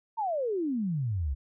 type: exponential sweep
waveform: sine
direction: down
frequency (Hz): 933 to 62.7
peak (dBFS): -27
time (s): 0.17-1.35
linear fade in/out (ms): 20
effects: none